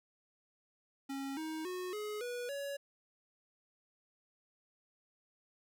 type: tone with pitch steps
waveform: square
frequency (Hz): 273.3 / 315.8 / 364.8 / 421.5 / 487 / 562.6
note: C#4 / D#4 / F#4 / G#4 / B4 / C#5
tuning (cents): -24 / +26 / -24 / +26 / -24 / +26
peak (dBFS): -39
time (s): 1.09-2.77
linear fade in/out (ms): 10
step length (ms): 280
effects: none